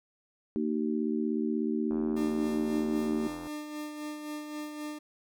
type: harmonic tone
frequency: 76.5 Hz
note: D#2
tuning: 29 cents flat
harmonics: 3 / 4 / 5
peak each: -30 / -32 / -34 dBFS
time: 0.56-3.27 s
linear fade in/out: 0 ms
type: click train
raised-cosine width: 1 ms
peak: -30 dBFS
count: 135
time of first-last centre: 1.91-3.47 s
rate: 85.9 Hz
type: tone with tremolo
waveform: 40% pulse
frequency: 300.4 Hz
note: D4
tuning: 39 cents sharp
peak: -34 dBFS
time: 2.16-4.99 s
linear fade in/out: 10 ms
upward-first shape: sine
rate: 3.8 Hz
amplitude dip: 45%
effects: none

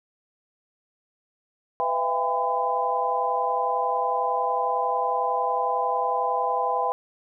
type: tone cluster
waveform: sine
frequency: 499.6 / 653 / 684 / 804 / 1011 Hz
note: B4 / E5 / F5 / G5 / B5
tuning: +20 / -17 / -36 / +44 / +40 cents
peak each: -29 / -33 / -31 / -26 / -26 dBFS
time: 1.8-6.92 s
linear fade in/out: 0 ms
effects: none

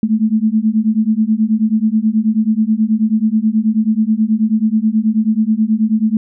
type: beating tone pair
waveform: sine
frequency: 213.6 / 222.9 Hz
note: G#3 / A3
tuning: +49 / +23 cents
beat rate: 9.3 Hz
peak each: -14 dBFS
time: 0.03-6.17 s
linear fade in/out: 2 ms
effects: none

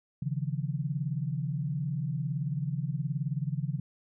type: tone cluster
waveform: sine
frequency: 135.5 / 154.2 / 173.2 Hz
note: C#3 / D#3 / F3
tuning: -39 / -15 / -14 cents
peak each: -32 / -33 / -37 dBFS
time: 0.22-3.8 s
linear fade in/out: 5 ms
effects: none

